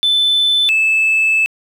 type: tone pair in turn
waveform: sine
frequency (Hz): 3517 / 2620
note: A7 / E7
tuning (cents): -1 / -11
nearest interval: perfect fourth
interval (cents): 510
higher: first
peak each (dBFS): -9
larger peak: neither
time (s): 0.03-0.69 / 0.69-1.46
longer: second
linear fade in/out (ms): 0
effects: tanh soft clip ceiling -8 dBFS + 7-bit